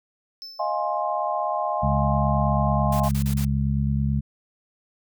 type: tone with exponential decay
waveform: triangle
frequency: 5274 Hz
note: E8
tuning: in tune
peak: -32 dBFS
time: 0.42-1.02 s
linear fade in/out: 0 ms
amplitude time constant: 130 ms
type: chord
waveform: sine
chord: F minor seventh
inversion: third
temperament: equal with one note detuned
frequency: 622.3 / 698.5 / 830.6 / 1054.4 Hz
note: Eb5 / F5 / Ab5 / C6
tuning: 0 / 0 / 0 / +13 cents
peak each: -28 dBFS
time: 0.59-3.09 s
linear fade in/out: 10 ms
type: harmonic tone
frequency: 69.2 Hz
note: C#2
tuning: 2 cents flat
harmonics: 1 / 2 / 3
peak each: -25 / -23 / -26 dBFS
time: 1.82-4.21 s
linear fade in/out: 20 ms
type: noise bursts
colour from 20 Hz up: white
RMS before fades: -36 dBFS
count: 5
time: 2.92-3.45 s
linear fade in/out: 5 ms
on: 82 ms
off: 30 ms
effects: none